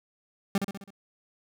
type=tone with echo; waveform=40% pulse; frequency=197.5 Hz; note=G3; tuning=13 cents sharp; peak=-21 dBFS; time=0.55-0.58 s; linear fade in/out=2 ms; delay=65 ms; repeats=5; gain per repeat=-5 dB; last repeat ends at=0.905 s; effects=none